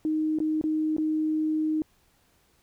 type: tone with dropouts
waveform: sine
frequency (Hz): 311.1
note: D#4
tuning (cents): 0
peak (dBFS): -23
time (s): 0.05-1.82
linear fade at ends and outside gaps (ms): 1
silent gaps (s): 0.387-0.402 / 0.613-0.639 / 0.966-0.982
effects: pink hiss -65 dBFS RMS until 2.62 s